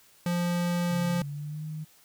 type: tone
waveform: square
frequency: 174.61 Hz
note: F3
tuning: in tune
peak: -26 dBFS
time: 0.26-1.22 s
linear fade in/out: 2 ms
type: tone with pitch glide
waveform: sine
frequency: 139.6 to 154.9 Hz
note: C#3 to D#3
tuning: +13 to -7 cents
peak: -33 dBFS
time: 0.9-1.85 s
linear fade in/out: 20 ms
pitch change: +180 cents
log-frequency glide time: 1.17-1.64 s
effects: white hiss -59 dBFS RMS until 2.04 s